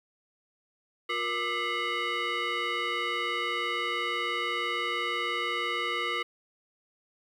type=tone with frequency modulation; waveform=sine; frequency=473 Hz; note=A#4; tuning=25 cents sharp; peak=-26 dBFS; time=1.09-6.23 s; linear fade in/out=10 ms; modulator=832 Hz; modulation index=3.2; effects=tanh soft clip ceiling -25 dBFS + 10-bit